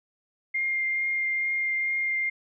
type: tone with vibrato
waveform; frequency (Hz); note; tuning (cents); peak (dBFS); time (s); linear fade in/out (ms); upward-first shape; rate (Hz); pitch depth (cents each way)
sine; 2114; C7; +17; -24; 0.54-2.3; 10; triangle; 2.3; 10
effects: none